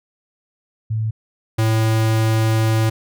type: tone pair in turn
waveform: sine / square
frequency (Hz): 110 / 111.02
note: A2 / A2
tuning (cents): 0 / +16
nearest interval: unison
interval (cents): 16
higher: second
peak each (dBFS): -18 / -15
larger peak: second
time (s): 0.9-1.11 / 1.58-2.9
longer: second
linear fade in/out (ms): 10
effects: none